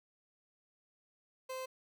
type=tone; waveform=30% pulse; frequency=519 Hz; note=C5; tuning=14 cents flat; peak=-37 dBFS; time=1.49-1.66 s; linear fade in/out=10 ms; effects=none